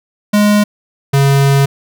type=tone pair in turn; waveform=square; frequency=207.7 / 138.62 Hz; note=G#3 / C#3; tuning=0 / 0 cents; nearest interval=perfect fifth; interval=700 cents; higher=first; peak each=-8 dBFS; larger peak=neither; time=0.33-0.64 / 1.13-1.66 s; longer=second; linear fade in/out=10 ms; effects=none